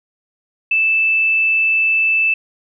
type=tone; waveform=sine; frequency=2637 Hz; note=E7; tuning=in tune; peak=-12 dBFS; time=0.71-2.34 s; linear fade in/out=5 ms; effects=none